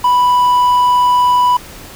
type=tone with quantisation; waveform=triangle; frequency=987.8 Hz; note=B5; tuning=in tune; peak=-6 dBFS; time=0.04-1.57 s; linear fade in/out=5 ms; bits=6; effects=pink hiss -34 dBFS RMS until 1.95 s